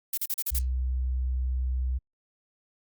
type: noise bursts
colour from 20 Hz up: violet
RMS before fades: -28 dBFS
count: 6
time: 0.13-0.59 s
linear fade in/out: 5 ms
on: 45 ms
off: 38 ms
type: tone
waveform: sine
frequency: 63.5 Hz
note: B1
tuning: 49 cents sharp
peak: -25 dBFS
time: 0.51-1.99 s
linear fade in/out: 20 ms
effects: Opus 48 kbps